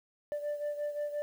sine beating tone pair, 587.3 / 593 Hz, D5 / D5, 0 / +17 cents, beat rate 5.7 Hz, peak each -32 / -37 dBFS, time 0.32-1.22 s, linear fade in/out 0 ms, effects tanh soft clip ceiling -30 dBFS + 10-bit

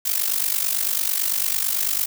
blue noise with amplitude modulation, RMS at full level -19 dBFS, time 0.05-2.06 s, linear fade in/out 10 ms, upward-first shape sine, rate 49 Hz, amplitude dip 80%, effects none

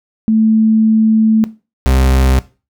sine / 40% pulse tone pair in turn, 220 / 65.41 Hz, A3 / C2, 0 / 0 cents, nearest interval octave + major sixth, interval 2100 cents, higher first, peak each -8 dBFS, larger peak neither, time 0.28-1.44 / 1.86-2.39 s, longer first, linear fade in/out 0 ms, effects noise-tail reverb RT60 0.3 s tail -17 dB re dry

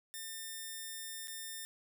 5% pulse tone with dropouts, 1800 Hz, A6, 39 cents sharp, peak -31 dBFS, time 0.14-1.65 s, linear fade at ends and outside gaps 0 ms, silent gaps 1.273-1.281 s, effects none

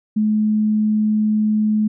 sine tone, 213.9 Hz, A3, 49 cents flat, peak -14 dBFS, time 0.16-1.88 s, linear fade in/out 10 ms, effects none

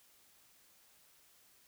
silence, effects white hiss -66 dBFS RMS until 1.67 s

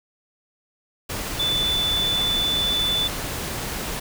sine tone in noise, 3496 Hz, A7, 12 cents flat, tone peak -20 dBFS, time 1.39-3.08 s, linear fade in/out 10 ms, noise pink, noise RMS -29 dBFS, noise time 1.09-4 s, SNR +6 dB, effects none

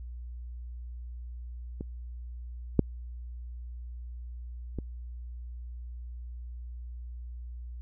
clicks, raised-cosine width 3 ms, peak -23 / -7 / -21 dBFS, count 3, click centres 1.809 / 2.793 / 4.787 s, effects added 60 Hz sine -38 dBFS peak until 7.81 s

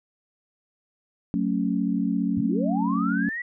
sine chord, F# minor, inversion none, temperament equal with one note detuned, 185 / 222.7 / 277.2 Hz, F#3 / A3 / C#4, 0 / +21 / 0 cents, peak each -26 dBFS, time 1.34-3.29 s, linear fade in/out 0 ms
sine linear sweep, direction up, 79.2 to 1975.5 Hz, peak -28 dBFS, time 2.37-3.42 s, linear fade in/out 5 ms
effects none

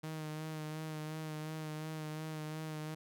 sawtooth tone with vibrato, 155.56 Hz, D#3, in tune, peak -36 dBFS, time 0.03-2.95 s, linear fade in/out 10 ms, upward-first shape sine, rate 2.8 Hz, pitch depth 25 cents each way, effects none

